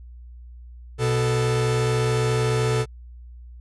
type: tone pair together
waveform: 45% pulse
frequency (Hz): 123.47 / 440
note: B2 / A4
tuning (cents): 0 / 0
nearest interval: octave + minor seventh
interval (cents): 2200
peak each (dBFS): -21 / -24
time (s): 0.98-2.86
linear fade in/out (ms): 50
effects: added 60 Hz sine -39 dBFS peak until 3.6 s + resampled to 24000 Hz